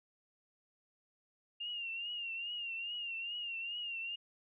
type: tone with vibrato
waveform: sine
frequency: 2794 Hz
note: F7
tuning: in tune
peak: -38 dBFS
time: 1.6-4.16 s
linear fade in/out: 10 ms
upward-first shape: triangle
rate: 2.4 Hz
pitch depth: 82 cents each way
effects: none